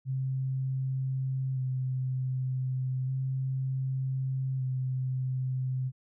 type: tone with vibrato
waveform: sine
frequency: 130.81 Hz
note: C3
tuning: in tune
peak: -28 dBFS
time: 0.05-5.92 s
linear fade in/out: 50 ms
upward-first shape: square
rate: 0.33 Hz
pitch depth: 17 cents each way
effects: none

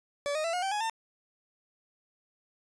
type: tone with pitch steps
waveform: 40% pulse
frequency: 574 / 618.8 / 667 / 719 / 775.1 / 835.5 / 900.7 Hz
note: D5 / D#5 / E5 / F#5 / G5 / G#5 / A5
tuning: -40 / -10 / +20 / -50 / -20 / +10 / +40 cents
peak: -28 dBFS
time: 0.26-0.897 s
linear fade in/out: 0 ms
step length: 91 ms
effects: resampled to 22050 Hz

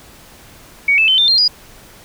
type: tone with pitch steps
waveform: sine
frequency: 2247 / 2626 / 3069 / 3588 / 4193 / 4901 Hz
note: C#7 / E7 / G7 / A7 / C8 / D#8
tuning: +23 / -7 / -37 / +33 / +3 / -27 cents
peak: -9 dBFS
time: 0.88-1.48 s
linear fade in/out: 5 ms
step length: 100 ms
effects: pink hiss -42 dBFS RMS until 2.04 s

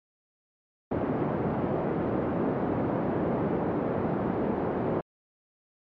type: band-pass noise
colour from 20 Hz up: white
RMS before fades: -28 dBFS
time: 0.91-5.01 s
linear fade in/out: 5 ms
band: 130 to 450 Hz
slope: 12 dB/octave
effects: low-pass 2000 Hz 12 dB/octave + MP3 48 kbps

